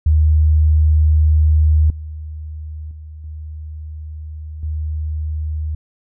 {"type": "tone with level steps", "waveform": "sine", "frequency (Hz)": 77.1, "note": "D#2", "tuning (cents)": -15, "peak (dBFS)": [-9, -26, -31, -27, -19], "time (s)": [0.06, 5.75], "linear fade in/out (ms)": 5, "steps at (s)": [1.9, 2.91, 3.24, 4.63], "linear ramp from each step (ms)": 2, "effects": []}